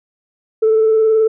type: tone with vibrato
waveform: sine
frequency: 440 Hz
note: A4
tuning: in tune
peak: -8 dBFS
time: 0.62-1.28 s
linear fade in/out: 10 ms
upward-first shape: sine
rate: 19 Hz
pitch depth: 20 cents each way
effects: tanh soft clip ceiling -6 dBFS